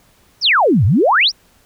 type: exponential two-way sweep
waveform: sine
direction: down then up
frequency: 5940 to 87.4 to 5940 Hz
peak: -9 dBFS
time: 0.41-1.32 s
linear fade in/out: 50 ms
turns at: 0.85 s
effects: pink hiss -53 dBFS RMS until 1.65 s